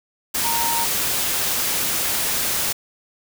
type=tone in noise; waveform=sine; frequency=926 Hz; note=A#5; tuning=12 cents flat; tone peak=-23 dBFS; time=0.44-0.85 s; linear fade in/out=10 ms; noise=white; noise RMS=-22 dBFS; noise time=0.34-2.73 s; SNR=-4 dB; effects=none